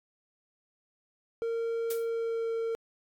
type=tone with pitch glide; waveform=triangle; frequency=460 to 455.8 Hz; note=A#4 to A#4; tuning=-23 to -39 cents; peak=-27 dBFS; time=1.42-2.75 s; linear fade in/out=0 ms; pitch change=-16 cents; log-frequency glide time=2.03-2.53 s
type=noise with exponential decay; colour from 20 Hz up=blue; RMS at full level=-34 dBFS; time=1.9-2.1 s; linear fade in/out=5 ms; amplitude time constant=42 ms
effects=AAC 64 kbps